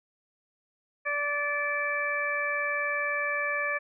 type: harmonic tone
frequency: 581 Hz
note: D5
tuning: 19 cents flat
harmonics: 1 / 2 / 3 / 4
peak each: -34 / -34 / -30 / -32 dBFS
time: 1.05-3.79 s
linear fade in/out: 20 ms
effects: none